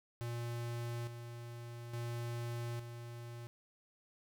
square tone with tremolo, 118.5 Hz, A#2, 29 cents sharp, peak -39 dBFS, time 0.21-3.47 s, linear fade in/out 0 ms, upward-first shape square, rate 0.58 Hz, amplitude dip 55%, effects none

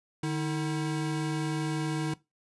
square tone pair together, 151.02 / 320 Hz, D3 / D#4, +49 / +49 cents, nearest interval octave + minor second, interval 1300 cents, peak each -31 / -33 dBFS, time 0.23-2.14 s, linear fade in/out 5 ms, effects noise-tail reverb RT60 0.2 s tail -18 dB re dry + resampled to 24000 Hz

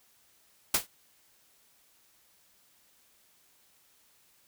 white noise with exponential decay, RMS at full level -20 dBFS, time 0.74-0.87 s, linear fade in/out 5 ms, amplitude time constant 28 ms, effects white hiss -65 dBFS RMS until 4.47 s

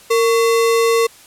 sine tone with sample-and-hold, 460 Hz, A#4, 23 cents flat, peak -11 dBFS, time 0.1-1.07 s, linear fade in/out 10 ms, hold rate 1575 Hz, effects white hiss -44 dBFS RMS until 1.26 s + low-pass 12000 Hz 12 dB/octave

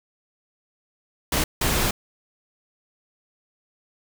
pink noise bursts at uneven times, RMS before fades -22 dBFS, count 2, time 1.32-1.44 / 1.61-1.91 s, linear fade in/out 5 ms, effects none

